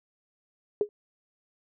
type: tone with exponential decay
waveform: sine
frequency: 415.3 Hz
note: G#4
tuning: in tune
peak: -17 dBFS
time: 0.81-0.89 s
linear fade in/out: 1 ms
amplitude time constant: 17 ms
effects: none